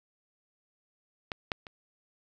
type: clicks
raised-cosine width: 0.3 ms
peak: -17 / -13 / -28 dBFS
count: 3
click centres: 1.318 / 1.518 / 1.668 s
effects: none